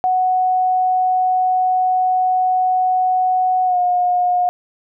sine tone with pitch glide, 740 to 718.5 Hz, F#5 to F5, 0 to +49 cents, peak -13 dBFS, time 0.04-4.49 s, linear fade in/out 0 ms, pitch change -51 cents, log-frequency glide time 3.65-3.78 s, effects none

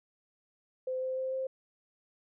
sine tone with pitch steps, 515 / 518.6 / 522.2 / 525.8 Hz, C5 / C5 / C5 / C5, -28 / -15 / -3 / +8 cents, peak -31 dBFS, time 0.87-1.47 s, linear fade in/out 5 ms, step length 150 ms, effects none

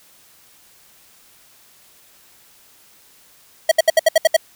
square tone bursts, 644 Hz, E5, 41 cents flat, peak -9 dBFS, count 8, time 3.69-4.366 s, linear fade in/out 5 ms, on 25 ms, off 68 ms, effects white hiss -51 dBFS RMS until 4.55 s

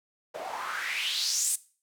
white noise with band-pass filter sweep, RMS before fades -31 dBFS, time 0.34-1.56 s, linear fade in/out 10 ms, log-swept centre 550 to 9400 Hz, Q 4.3, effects noise-tail reverb RT60 0.4 s tail -19 dB re dry

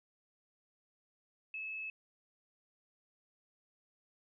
sine tone, 2597 Hz, E7, 26 cents flat, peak -39 dBFS, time 1.54-1.9 s, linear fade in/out 2 ms, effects none

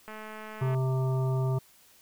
click train, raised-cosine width 0.5 ms, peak -28 dBFS, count 145, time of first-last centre 0.08-0.747 s, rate 216 Hz
harmonic tone, 130.81 Hz, C3, in tune, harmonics 1 / 3 / 5 / 7 / 9, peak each -25 / -35 / -39 / -42 / -44 dBFS, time 0.61-1.59 s, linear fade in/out 10 ms
effects white hiss -59 dBFS RMS until 2.01 s

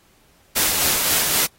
white noise with tremolo, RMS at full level -18 dBFS, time 0.55-1.47 s, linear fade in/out 20 ms, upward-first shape sine, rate 3.8 Hz, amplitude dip 30%, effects pink hiss -57 dBFS RMS until 1.58 s + AAC 48 kbps

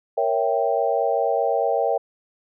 sine chord, A# diminished seventh, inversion none, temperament equal, 466.2 / 554.4 / 659.3 / 784 Hz, A#4 / C#5 / E5 / G5, 0 / 0 / 0 / 0 cents, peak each -24 dBFS, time 0.17-1.98 s, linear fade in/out 10 ms, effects none

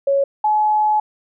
sine tone pair in turn, 554.4 / 851.4 Hz, C#5 / G#5, 0 / +43 cents, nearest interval perfect fifth, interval 743 cents, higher second, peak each -13 dBFS, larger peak neither, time 0.07-0.24 / 0.44-1 s, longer second, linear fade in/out 5 ms, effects none

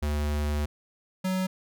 square tone pair in turn, 74.1 / 186.72 Hz, D2 / F#3, +16 / +16 cents, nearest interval octave + major third, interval 1600 cents, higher second, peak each -26 dBFS, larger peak neither, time 0.02-0.66 / 1.24-1.47 s, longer first, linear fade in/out 10 ms, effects none

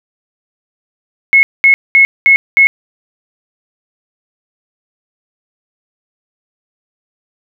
sine tone bursts, 2181 Hz, C#7, 29 cents flat, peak -3 dBFS, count 5, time 1.33-2.67 s, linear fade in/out 0 ms, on 100 ms, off 210 ms, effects none

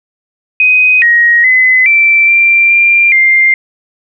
sine tone with pitch steps, 2507 / 1886 / 2027 / 2338 / 2363 / 2382 / 2103 Hz, D#7 / A#6 / B6 / D7 / D7 / D7 / C7, +12 / +20 / +45 / -8 / +10 / +24 / +8 cents, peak -4 dBFS, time 0.6-3.54 s, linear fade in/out 2 ms, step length 420 ms, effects none

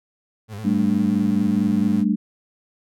35% pulse tone with vibrato, 104.9 Hz, G#2, 18 cents sharp, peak -29 dBFS, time 0.48-2.05 s, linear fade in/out 50 ms, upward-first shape square, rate 9.7 Hz, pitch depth 78 cents each way
sine chord, G suspended second, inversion none, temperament just, 196 / 220.5 / 294 Hz, G3 / A3 / D4, 0 / +4 / +2 cents, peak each -20 / -20 / -24 dBFS, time 0.64-2.16 s, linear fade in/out 20 ms
effects none

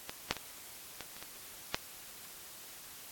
clicks, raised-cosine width 0.2 ms, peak -20 / -11 / -23 / -23 / -30 / -27 / -12 dBFS, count 7, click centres 0.095 / 0.31 / 0.367 / 1.007 / 1.166 / 1.226 / 1.745 s, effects white hiss -50 dBFS RMS until 3.11 s + AAC 64 kbps

